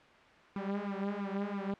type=tone with flanger; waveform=sawtooth; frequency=199.7 Hz; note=G3; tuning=32 cents sharp; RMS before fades=-36 dBFS; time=0.56-1.74 s; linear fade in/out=2 ms; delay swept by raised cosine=0.79 to 5.29 ms; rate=3 Hz; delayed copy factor=+1; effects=white hiss -57 dBFS RMS until 1.79 s + low-pass 2000 Hz 12 dB/octave